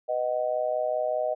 sine tone with amplitude modulation, 622 Hz, D#5, 1 cent flat, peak -20 dBFS, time 0.08-1.35 s, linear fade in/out 20 ms, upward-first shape sine, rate 125 Hz, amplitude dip 95%, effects none

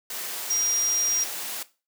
sine tone in noise, 5700 Hz, F8, 34 cents sharp, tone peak -22 dBFS, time 0.5-1.24 s, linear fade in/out 5 ms, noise white, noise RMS -33 dBFS, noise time 0.1-1.63 s, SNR +8 dB, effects noise-tail reverb RT60 0.3 s tail -17 dB re dry + high-pass 300 Hz 12 dB/octave

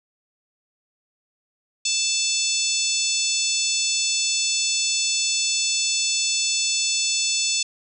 harmonic tone with a mistuned harmonic, 880 Hz, A5, in tune, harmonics 3 / 4 / 5 / 6 / 7 / 8 / 9, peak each -28 / -28 / -28 / -28 / -28 / -28 / -28 dBFS, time 1.85-7.63 s, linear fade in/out 5 ms, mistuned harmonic 8, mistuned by -19 cents, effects none

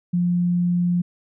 sine tone, 175.9 Hz, F3, 13 cents sharp, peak -17 dBFS, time 0.13-1.02 s, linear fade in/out 10 ms, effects none

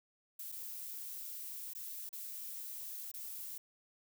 violet noise with dropouts, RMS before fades -45 dBFS, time 0.39-3.58 s, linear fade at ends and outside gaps 5 ms, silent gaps 0.519-0.522 / 1.735-1.75 / 2.092-2.128 / 3.116-3.139 s, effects none

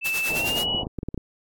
sine tone with pitch glide, 2640 to 2929 Hz, E7 to F#7, +2 to -18 cents, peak -23 dBFS, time 0.01-0.84 s, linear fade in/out 50 ms, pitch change +180 cents, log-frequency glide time 0.32-0.65 s
white noise with tremolo, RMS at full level -29 dBFS, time 0.04-0.65 s, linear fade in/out 20 ms, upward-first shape sine, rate 9.5 Hz, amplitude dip 70%
white low-pass noise, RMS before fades -33 dBFS, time 0.27-0.88 s, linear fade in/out 50 ms, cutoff 880 Hz, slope 48 dB/octave
clicks, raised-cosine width 3 ms, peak -17 dBFS, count 8, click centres 0.748 / 0.833 / 0.869 / 0.987 / 1.031 / 1.086 / 1.144 / 1.177 s
effects AAC 64 kbps

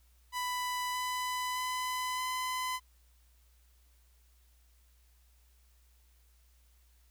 sawtooth tone with pitch steps, 994 / 1000.9 / 1007.9 / 1014.9 Hz, B5 / B5 / B5 / B5, +11 / +23 / +35 / +47 cents, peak -29 dBFS, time 0.32-2.8 s, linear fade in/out 50 ms, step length 620 ms, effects added 60 Hz sine -62 dBFS peak until 7.1 s + white hiss -71 dBFS RMS until 7.1 s

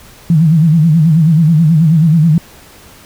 sine tone with vibrato, 160 Hz, D#3, 49 cents sharp, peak -5 dBFS, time 0.3-2.38 s, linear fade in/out 2 ms, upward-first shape sine, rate 9.3 Hz, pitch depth 120 cents each way, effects pink hiss -39 dBFS RMS until 3.05 s

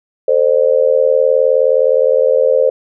sine tone with amplitude modulation, 523.3 Hz, C5, in tune, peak -4 dBFS, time 0.28-2.7 s, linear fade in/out 5 ms, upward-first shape sine, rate 79.4 Hz, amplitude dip 100%, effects none

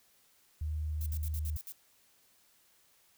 sine tone, 76.8 Hz, D#2, 22 cents flat, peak -32 dBFS, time 0.61-1.57 s, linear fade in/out 5 ms
violet noise bursts, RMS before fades -44 dBFS, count 7, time 1.01-1.721 s, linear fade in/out 0 ms, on 51 ms, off 59 ms
effects white hiss -67 dBFS RMS until 3.17 s

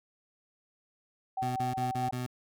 sine tone with tremolo, 764 Hz, G5, 45 cents flat, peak -29 dBFS, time 1.37-2.11 s, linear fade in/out 5 ms, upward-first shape sine, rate 4.8 Hz, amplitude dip 40%
25% pulse tone bursts, 125 Hz, B2, 21 cents sharp, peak -29 dBFS, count 5, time 1.42-2.264 s, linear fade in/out 5 ms, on 140 ms, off 36 ms
effects none

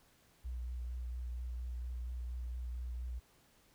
sine tone with vibrato, 61 Hz, B1, 21 cents flat, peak -38 dBFS, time 0.44-3.2 s, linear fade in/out 20 ms, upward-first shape sine, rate 4.3 Hz, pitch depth 21 cents each way, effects pink hiss -68 dBFS RMS until 3.74 s

